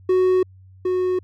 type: tone pair in turn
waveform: triangle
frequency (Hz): 370 / 366.8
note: F#4 / F#4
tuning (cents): 0 / -15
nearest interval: unison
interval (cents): 15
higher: first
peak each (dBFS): -12 / -16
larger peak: first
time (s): 0.09-0.43 / 0.85-1.19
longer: neither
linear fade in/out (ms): 5
effects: added 94 Hz sine -44 dBFS peak until 1.23 s